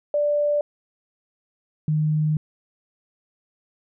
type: tone pair in turn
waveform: sine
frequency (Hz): 587.3 / 153.55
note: D5 / D#3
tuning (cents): 0 / -23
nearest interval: octave + major seventh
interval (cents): 2323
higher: first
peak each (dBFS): -18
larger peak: neither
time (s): 0.14-0.61 / 1.88-2.37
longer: second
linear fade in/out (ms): 2
effects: none